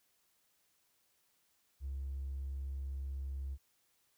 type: tone with hard clipping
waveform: sine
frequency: 68 Hz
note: C#2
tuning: 33 cents flat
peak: -38 dBFS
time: 1.8-3.58 s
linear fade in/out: 50 ms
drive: 1 dB
effects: white hiss -75 dBFS RMS until 4.17 s